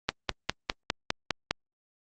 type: click train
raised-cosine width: 0.2 ms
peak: -7 dBFS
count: 8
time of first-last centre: 0.09-1.51 s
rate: 4.93 Hz
effects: low-pass 6000 Hz 12 dB/octave + Opus 32 kbps